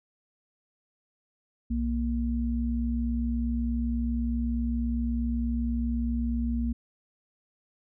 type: tone pair together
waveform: sine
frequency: 62.3 / 234.3 Hz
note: B1 / A#3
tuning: +16 / +9 cents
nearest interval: octave + major seventh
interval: 2293 cents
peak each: -28 dBFS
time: 1.7-6.73 s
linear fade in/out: 10 ms
effects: none